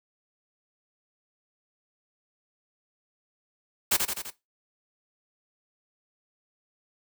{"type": "noise with echo", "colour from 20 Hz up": "white", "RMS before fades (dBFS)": -22, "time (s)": [3.91, 3.97], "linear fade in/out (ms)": 10, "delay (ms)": 84, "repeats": 4, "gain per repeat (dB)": -4, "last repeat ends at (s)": 4.306, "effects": ["noise-tail reverb RT60 0.2 s tail -17 dB re dry"]}